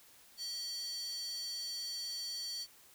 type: tone with high-pass filter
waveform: square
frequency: 644 Hz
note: E5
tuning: 41 cents flat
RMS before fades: -41 dBFS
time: 0.37-2.67 s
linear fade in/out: 50 ms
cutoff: 4600 Hz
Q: 6.7
effects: white hiss -61 dBFS RMS until 2.94 s